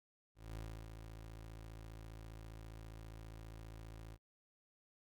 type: tone with ADSR envelope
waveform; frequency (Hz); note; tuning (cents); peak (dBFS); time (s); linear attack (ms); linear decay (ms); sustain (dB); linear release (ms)
25% pulse; 54.9; A1; -3; -40; 0.35-4.18; 210; 300; -6; 50
effects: Opus 48 kbps